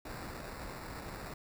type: noise with sample-and-hold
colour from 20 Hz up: pink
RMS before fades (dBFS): -44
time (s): 0.05-1.34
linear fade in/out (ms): 5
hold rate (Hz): 3150
effects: none